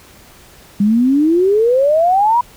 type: exponential sweep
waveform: sine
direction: up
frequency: 197.5 to 987.8 Hz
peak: -9 dBFS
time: 0.8-2.41 s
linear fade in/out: 5 ms
effects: pink hiss -43 dBFS RMS until 2.56 s